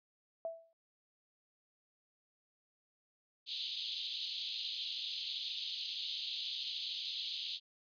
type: tone with exponential decay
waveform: sine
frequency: 659.3 Hz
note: E5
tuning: in tune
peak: -34 dBFS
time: 0.45-0.73 s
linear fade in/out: 1 ms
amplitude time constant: 60 ms
type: band-pass noise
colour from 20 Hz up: pink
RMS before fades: -41 dBFS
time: 3.46-7.6 s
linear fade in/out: 50 ms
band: 3200 to 4400 Hz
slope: 48 dB/octave
effects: resampled to 11025 Hz